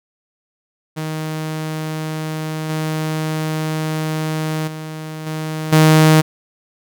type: tone with level steps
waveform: sawtooth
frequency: 156.6 Hz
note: D#3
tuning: 11 cents sharp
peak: -18 / -15 / -23 / -18 / -4 dBFS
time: 0.96-6.22 s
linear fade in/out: 20 ms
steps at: 2.69 / 4.67 / 5.26 / 5.72 s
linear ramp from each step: 10 ms
effects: none